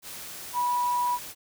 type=tone in noise; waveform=sine; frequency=977 Hz; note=B5; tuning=19 cents flat; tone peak=-23 dBFS; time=0.53-1.19 s; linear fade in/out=50 ms; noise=white; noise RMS=-40 dBFS; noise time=0.02-1.35 s; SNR=+14 dB; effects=none